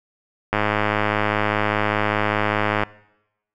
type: click train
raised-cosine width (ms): 0.5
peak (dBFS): -4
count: 243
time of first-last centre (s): 0.53-2.835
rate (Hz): 105
effects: noise-tail reverb RT60 0.9 s tail -22 dB re dry